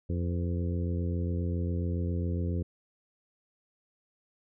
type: harmonic tone with a mistuned harmonic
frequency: 87.31 Hz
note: F2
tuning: in tune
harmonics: 1 / 2 / 3 / 4 / 5 / 6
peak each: -29 / -35 / -39 / -41 / -43 / -45 dBFS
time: 0.09-2.63 s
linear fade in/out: 10 ms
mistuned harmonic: 6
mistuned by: -34 cents
effects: none